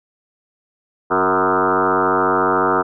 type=tone with frequency modulation; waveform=sine; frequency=837 Hz; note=G#5; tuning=13 cents sharp; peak=-13 dBFS; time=1.1-2.83 s; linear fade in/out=20 ms; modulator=94.1 Hz; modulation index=6; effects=none